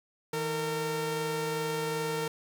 sawtooth tone pair together, 160 / 457.4 Hz, D#3 / A#4, +49 / -33 cents, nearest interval octave + tritone, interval 1818 cents, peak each -32 / -27 dBFS, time 0.33-2.28 s, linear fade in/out 5 ms, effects none

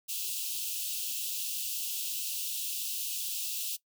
white high-pass noise, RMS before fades -35 dBFS, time 0.08-3.77 s, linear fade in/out 20 ms, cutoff 2600 Hz, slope 96 dB/octave, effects noise-tail reverb RT60 0.1 s tail -19 dB re dry

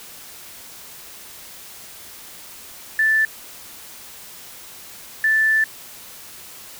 sine tone bursts at uneven times, 1760 Hz, A6, in tune, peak -14 dBFS, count 2, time 2.99-3.25 / 5.24-5.64 s, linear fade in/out 2 ms, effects white hiss -40 dBFS RMS until 6.79 s

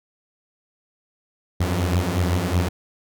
sawtooth tone cluster, 85.4 / 88.4 / 93.6 Hz, F2 / F2 / F#2, -38 / +22 / +20 cents, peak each -20 dBFS, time 1.6-2.69 s, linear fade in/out 10 ms, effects none

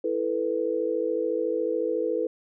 sine chord, E suspended fourth, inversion none, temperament equal, 329.6 / 440 / 493.9 Hz, E4 / A4 / B4, 0 / 0 / 0 cents, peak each -30 / -28 / -27 dBFS, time 0.04-2.27 s, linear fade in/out 5 ms, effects none

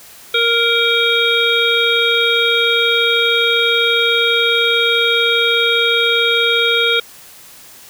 harmonic tone, 466.2 Hz, A#4, in tune, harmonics 1 / 3 / 5 / 7 / 8, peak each -18 / -18 / -18 / -18 / -18 dBFS, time 0.34-7 s, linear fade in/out 5 ms, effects white hiss -40 dBFS RMS until 7.89 s

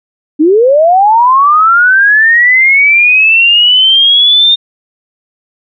sine linear sweep, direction up, 287.5 to 3658 Hz, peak -3 dBFS, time 0.39-4.56 s, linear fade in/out 20 ms, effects none

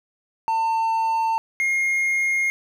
triangle tone pair in turn, 899 / 2138 Hz, A5 / C7, +37 / +37 cents, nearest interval octave + minor third, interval 1500 cents, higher second, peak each -17 dBFS, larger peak neither, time 0.48-1.38 / 1.6-2.5 s, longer neither, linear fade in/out 0 ms, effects none

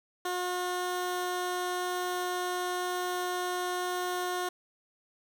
15% pulse tone, 360.2 Hz, F#4, 46 cents flat, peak -24 dBFS, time 0.25-4.49 s, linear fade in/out 5 ms, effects none

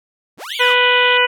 sawtooth linear two-way sweep, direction up then down, 49.56 to 2403 to 730 Hz, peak -25 dBFS, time 0.37-0.76 s, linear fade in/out 50 ms, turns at 0.56 s
pink band-pass noise, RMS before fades -27 dBFS, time 0.49-1.18 s, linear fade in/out 10 ms, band 2900 to 3600 Hz, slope 96 dB/octave
harmonic tone, 493.9 Hz, B4, in tune, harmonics 1 / 2 / 3 / 4 / 5 / 6, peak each -18 / -18 / -18 / -18 / -18 / -18 dBFS, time 0.59-1.27 s, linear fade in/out 20 ms
effects none

